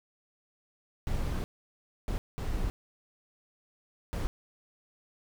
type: noise bursts at uneven times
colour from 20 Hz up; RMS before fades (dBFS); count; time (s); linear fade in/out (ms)
brown; -31; 4; 1.07-1.44 / 2.08-2.18 / 2.38-2.7 / 4.13-4.27; 0
effects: none